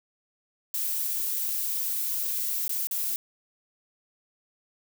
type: noise with dropouts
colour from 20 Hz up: violet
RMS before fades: -29 dBFS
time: 0.74-3.16 s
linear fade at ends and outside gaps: 1 ms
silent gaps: 2.68-2.693 / 2.871-2.911 s
effects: none